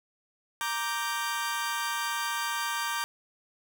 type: chord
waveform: sawtooth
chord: G minor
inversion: first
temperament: equal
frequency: 932.3 / 1174.7 / 1568 Hz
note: Bb5 / D6 / G6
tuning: 0 / 0 / 0 cents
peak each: -30 dBFS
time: 0.61-3.04 s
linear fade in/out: 0 ms
effects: none